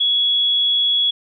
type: tone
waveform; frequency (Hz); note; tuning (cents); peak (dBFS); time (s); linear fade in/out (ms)
sine; 3361; G#7; +20; -14; 0-1.11; 10
effects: none